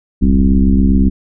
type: tone with frequency modulation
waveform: sine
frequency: 126.2 Hz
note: B2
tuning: 38 cents sharp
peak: -7 dBFS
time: 0.21-1.1 s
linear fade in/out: 20 ms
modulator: 67.6 Hz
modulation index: 2.2
effects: none